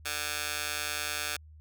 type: tone with high-pass filter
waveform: 15% pulse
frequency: 150 Hz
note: D3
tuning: 37 cents sharp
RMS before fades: -34 dBFS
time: 0.05-1.37 s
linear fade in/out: 10 ms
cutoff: 1700 Hz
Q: 0.66
effects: added 77 Hz sine -49 dBFS peak until 1.6 s